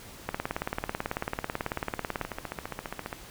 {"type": "two click trains", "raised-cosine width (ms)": 0.5, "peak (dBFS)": [-14, -18], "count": [36, 14], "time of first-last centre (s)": [[0.29, 2.213], [2.25, 3.128]], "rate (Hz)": [18.2, 14.8], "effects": ["pink hiss -47 dBFS RMS until 3.3 s"]}